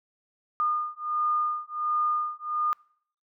sine beating tone pair, 1217 / 1218.4 Hz, D#6 / D#6, -39 / -37 cents, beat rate 1.4 Hz, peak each -28 dBFS, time 0.6-2.73 s, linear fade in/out 0 ms, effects noise-tail reverb RT60 0.6 s tail -25 dB re dry

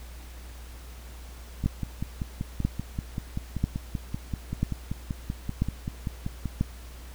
two click trains, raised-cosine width 5 ms, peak -17 / -11 dBFS, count 26 / 6, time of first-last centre 1.64-6.457 / 1.66-6.61 s, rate 5.19 / 1.01 Hz, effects added 60 Hz sine -41 dBFS peak until 7.14 s + pink hiss -50 dBFS RMS until 7.14 s

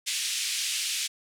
pink band-pass noise, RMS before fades -30 dBFS, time 0.06-1.08 s, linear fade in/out 20 ms, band 2500 to 10000 Hz, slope 24 dB/octave, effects none

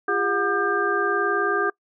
sine tone cluster, 346.3 / 405.3 / 729 / 1203 / 1585 Hz, F4 / G#4 / F#5 / D6 / G6, -15 / -42 / -26 / +41 / +19 cents, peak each -29 / -25 / -30 / -25 / -25 dBFS, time 0.08-1.7 s, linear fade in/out 5 ms, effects noise-tail reverb RT60 0.1 s tail -24 dB re dry

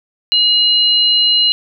sine tone pair together, 2883 / 4080 Hz, F#7 / C8, -46 / -44 cents, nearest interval tritone, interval 602 cents, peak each -12 dBFS, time 0.32-1.52 s, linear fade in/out 0 ms, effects none

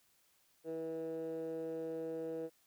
15% pulse tone with band-pass filter, 162.1 Hz, E3, 29 cents flat, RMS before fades -41 dBFS, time 0.64-2.5 s, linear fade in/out 50 ms, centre 430 Hz, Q 6.2, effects white hiss -72 dBFS RMS until 2.66 s

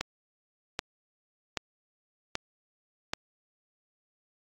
click train, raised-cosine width 0.2 ms, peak -12 dBFS, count 5, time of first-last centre 0.01-3.135 s, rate 1.28 Hz, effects AAC 48 kbps

